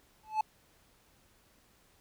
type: tone with exponential growth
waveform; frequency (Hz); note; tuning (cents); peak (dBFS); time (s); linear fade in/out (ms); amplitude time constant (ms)
triangle; 866; A5; -28; -21; 0.23-0.41; 5; 38
effects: pink hiss -66 dBFS RMS until 2 s